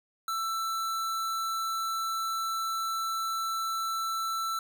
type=tone; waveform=square; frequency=1331 Hz; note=E6; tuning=16 cents sharp; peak=-30 dBFS; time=0.28-4.59 s; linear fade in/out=2 ms; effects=none